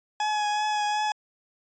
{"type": "tone with vibrato", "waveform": "40% pulse", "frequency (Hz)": 842, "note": "G#5", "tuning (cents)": 24, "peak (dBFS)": -23, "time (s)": [0.2, 1.12], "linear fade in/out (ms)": 2, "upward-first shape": "triangle", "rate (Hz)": 2.7, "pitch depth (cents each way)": 22, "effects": ["resampled to 16000 Hz"]}